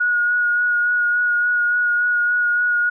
sine tone with vibrato, 1448 Hz, F#6, 38 cents flat, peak -15 dBFS, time 0-2.9 s, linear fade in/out 10 ms, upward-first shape sine, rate 3.5 Hz, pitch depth 15 cents each way, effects none

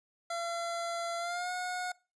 25% pulse tone with pitch glide, 681 to 725.7 Hz, F5 to F#5, -44 to -34 cents, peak -30 dBFS, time 0.3-1.92 s, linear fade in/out 5 ms, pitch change +110 cents, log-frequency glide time 1.18-1.51 s, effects noise-tail reverb RT60 0.3 s tail -22 dB re dry + resampled to 22050 Hz

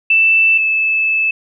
sine tone pair in turn, 2652 / 2619 Hz, E7 / E7, +10 / -12 cents, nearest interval unison, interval 22 cents, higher first, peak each -8 / -12 dBFS, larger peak first, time 0.1-0.58 / 0.58-1.31 s, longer second, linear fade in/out 5 ms, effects none

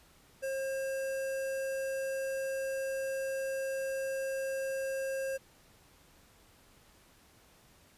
square tone with notch filter, 536 Hz, C5, 42 cents sharp, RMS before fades -35 dBFS, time 0.42-5.38 s, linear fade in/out 20 ms, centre 3800 Hz, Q 1.3, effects pink hiss -62 dBFS RMS until 7.97 s + resampled to 32000 Hz

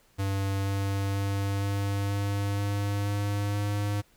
square tone with pitch steps, 98 / 98.62 / 99.25 / 99.89 / 100.52 / 101.16 / 101.81 / 102.46 Hz, G2 / G2 / G2 / G2 / G2 / G#2 / G#2 / G#2, 0 / +11 / +22 / +33 / +44 / -45 / -34 / -23 cents, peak -27 dBFS, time 0.18-4.02 s, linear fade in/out 20 ms, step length 480 ms, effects pink hiss -63 dBFS RMS until 4.16 s

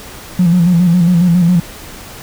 triangle tone with vibrato, 174.6 Hz, F3, in tune, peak -3 dBFS, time 0.39-1.6 s, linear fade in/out 5 ms, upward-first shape square, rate 7.3 Hz, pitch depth 61 cents each way, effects tanh soft clip ceiling -4 dBFS + pink hiss -32 dBFS RMS until 2.22 s

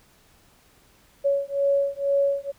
sine beating tone pair, 558 / 560.1 Hz, C#5 / C#5, +11 / +18 cents, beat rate 2.1 Hz, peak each -23 dBFS, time 1.24-2.52 s, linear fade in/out 20 ms, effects pink hiss -58 dBFS RMS until 2.58 s

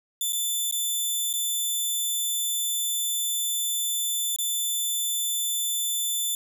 10% pulse tone with dropouts, 3520 Hz, A7, in tune, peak -17 dBFS, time 0.21-6.35 s, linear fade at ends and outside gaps 2 ms, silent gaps 0.324-0.33 / 0.712-0.724 / 1.33-1.337 / 4.362-4.386 s, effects none

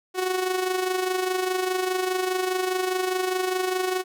sawtooth tone with amplitude modulation, 370 Hz, F#4, in tune, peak -17 dBFS, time 0.14-4.04 s, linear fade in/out 50 ms, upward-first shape sine, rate 24.9 Hz, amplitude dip 55%, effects none

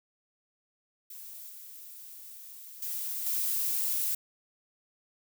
violet noise with level steps, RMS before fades -45 / -47 / -35 / -30 dBFS, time 1.1-4.15 s, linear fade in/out 5 ms, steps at 1.49 / 2.82 / 3.26 s, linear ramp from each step 5 ms, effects none

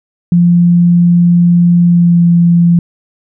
sine tone with pitch glide, 173.6 to 171.51 Hz, F3 to F3, -10 to -31 cents, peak -4 dBFS, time 0.32-2.79 s, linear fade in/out 2 ms, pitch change -21 cents, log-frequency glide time 1.85-2.24 s, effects none

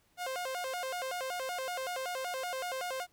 sawtooth tone with vibrato, 613 Hz, D#5, 26 cents flat, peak -31 dBFS, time 0.17-3.07 s, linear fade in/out 50 ms, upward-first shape square, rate 5.3 Hz, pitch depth 270 cents each way, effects pink hiss -70 dBFS RMS until 3.12 s

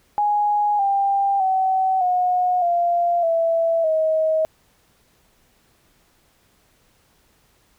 sine tone with pitch steps, 830 / 793.4 / 758.5 / 725.1 / 693.1 / 662.6 / 633.4 Hz, G#5 / G5 / F#5 / F#5 / F5 / E5 / D#5, -1 / +21 / +43 / -35 / -13 / +9 / +31 cents, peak -16 dBFS, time 0.18-4.45 s, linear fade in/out 0 ms, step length 610 ms, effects pink hiss -60 dBFS RMS until 7.78 s

